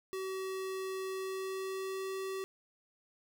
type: tone with pitch glide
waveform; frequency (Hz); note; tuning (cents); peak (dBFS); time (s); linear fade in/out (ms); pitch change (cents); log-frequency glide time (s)
square; 380 to 383.3; F#4 to G4; +46 to -39; -37; 0.13-2.44; 0; +15; 1.05-2.14
effects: none